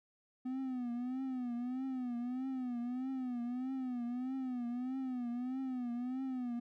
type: tone with vibrato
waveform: triangle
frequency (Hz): 251.4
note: B3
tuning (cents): +31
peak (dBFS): -34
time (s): 0.45-6.6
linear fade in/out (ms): 10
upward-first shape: triangle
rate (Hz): 1.6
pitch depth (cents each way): 110
effects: none